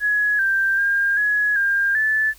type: tone with pitch steps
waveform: sine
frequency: 1681 / 1575 / 1608 / 1682 / 1603 / 1744 Hz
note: G#6 / G6 / G6 / G#6 / G6 / A6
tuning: +20 / +8 / +44 / +22 / +38 / -16 cents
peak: -16 dBFS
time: 0-2.34 s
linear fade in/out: 50 ms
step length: 390 ms
effects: added 50 Hz sine -50 dBFS peak until 2.38 s + white hiss -50 dBFS RMS until 2.38 s